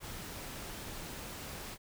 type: noise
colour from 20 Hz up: pink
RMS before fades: -44 dBFS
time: 0-1.78 s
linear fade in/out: 50 ms
effects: none